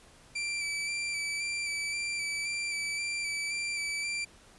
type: tone with vibrato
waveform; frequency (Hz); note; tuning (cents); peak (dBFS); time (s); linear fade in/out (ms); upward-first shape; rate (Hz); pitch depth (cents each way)
sawtooth; 2333; D7; -12; -28; 0.35-4.25; 10; square; 1.9; 19
effects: pink hiss -57 dBFS RMS until 4.58 s + resampled to 24000 Hz